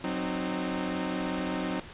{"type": "chord", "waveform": "sawtooth", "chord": "C diminished", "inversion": "second", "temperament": "equal with one note detuned", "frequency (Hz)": [185, 261.6, 307], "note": ["Gb3", "C4", "Eb4"], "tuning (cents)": [0, 0, -23], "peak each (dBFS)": [-30, -30, -30], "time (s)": [0.04, 1.8], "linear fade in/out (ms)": 2, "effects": ["pink hiss -46 dBFS RMS until 1.93 s", "resampled to 8000 Hz"]}